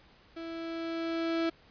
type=tone with level ramp; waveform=35% pulse; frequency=330.3 Hz; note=E4; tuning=4 cents sharp; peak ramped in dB=-37 to -25 dBFS; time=0.36-1.5 s; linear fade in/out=10 ms; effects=pink hiss -60 dBFS RMS until 1.7 s + resampled to 11025 Hz